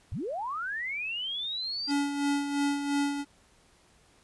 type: linear sweep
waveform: sine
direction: up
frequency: 63.4 to 4836 Hz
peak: -31 dBFS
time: 0.12-1.91 s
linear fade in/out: 0 ms
type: tone with tremolo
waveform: square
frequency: 284.5 Hz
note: C#4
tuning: 45 cents sharp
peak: -25 dBFS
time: 1.87-3.25 s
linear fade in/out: 50 ms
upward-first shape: sine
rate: 2.9 Hz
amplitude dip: 55%
effects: pink hiss -62 dBFS RMS until 4.23 s + resampled to 24000 Hz